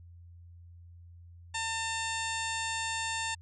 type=tone with low-pass filter; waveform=15% pulse; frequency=900 Hz; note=A5; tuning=39 cents sharp; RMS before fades=-34 dBFS; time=1.54-3.35 s; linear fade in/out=10 ms; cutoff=6900 Hz; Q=4.9; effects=added 86 Hz sine -49 dBFS peak until 3.41 s